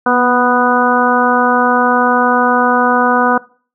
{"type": "harmonic tone with a mistuned harmonic", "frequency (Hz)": 247.2, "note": "B3", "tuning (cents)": 2, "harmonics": [1, 2, 3, 4, 5, 6], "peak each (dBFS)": [-16, -16, -16, -16, -16, -16], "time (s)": [0.06, 3.38], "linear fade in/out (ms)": 5, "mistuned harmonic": 1, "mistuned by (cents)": -22, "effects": ["noise-tail reverb RT60 0.4 s tail -21 dB re dry"]}